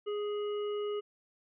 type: harmonic tone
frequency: 415.3 Hz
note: G#4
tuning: in tune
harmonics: 1 / 3 / 5 / 7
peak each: -32 / -45 / -57 / -49 dBFS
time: 0.06-1.01 s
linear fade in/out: 20 ms
effects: none